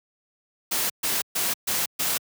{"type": "noise bursts", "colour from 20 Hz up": "white", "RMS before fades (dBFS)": -25, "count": 5, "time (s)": [0.71, 2.18], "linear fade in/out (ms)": 10, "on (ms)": 190, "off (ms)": 130, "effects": ["high-pass 100 Hz 12 dB/octave"]}